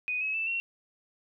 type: tone with pitch steps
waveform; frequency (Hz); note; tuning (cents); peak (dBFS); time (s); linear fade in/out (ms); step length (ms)
sine; 2489 / 2566 / 2646 / 2728; D#7 / E7 / E7 / F7; 0 / -47 / +6 / -41; -28; 0.08-0.6; 0; 130
effects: none